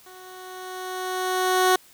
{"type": "tone with level ramp", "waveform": "15% pulse", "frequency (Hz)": 370, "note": "F#4", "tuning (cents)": 0, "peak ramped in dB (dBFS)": [-38, -9], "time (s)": [0.06, 1.76], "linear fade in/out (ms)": 5, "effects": ["white hiss -53 dBFS RMS until 1.93 s"]}